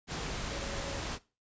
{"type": "tone in noise", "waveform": "sine", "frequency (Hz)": 554.4, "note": "C#5", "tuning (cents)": 0, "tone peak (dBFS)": -44, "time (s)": [0.47, 1.03], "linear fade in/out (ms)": 50, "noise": "pink", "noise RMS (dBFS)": -37, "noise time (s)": [0.07, 1.19], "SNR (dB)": -10, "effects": ["noise-tail reverb RT60 0.3 s tail -19 dB re dry", "resampled to 16000 Hz"]}